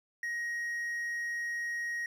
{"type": "tone", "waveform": "triangle", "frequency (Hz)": 1884, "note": "A#6", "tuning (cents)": 18, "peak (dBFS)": -31, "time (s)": [0.23, 2.06], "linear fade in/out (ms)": 2, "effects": ["12-bit"]}